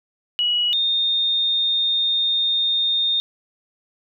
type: tone pair in turn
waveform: sine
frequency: 2918 / 3660 Hz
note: F#7 / A#7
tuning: -25 / -32 cents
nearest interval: major third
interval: 393 cents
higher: second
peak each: -17 dBFS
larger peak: neither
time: 0.39-0.73 / 0.73-3.2 s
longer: second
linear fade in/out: 0 ms
effects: none